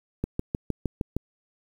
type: click train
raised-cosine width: 3 ms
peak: -13 dBFS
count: 7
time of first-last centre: 0.24-1.166 s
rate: 6.48 Hz
effects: 8-bit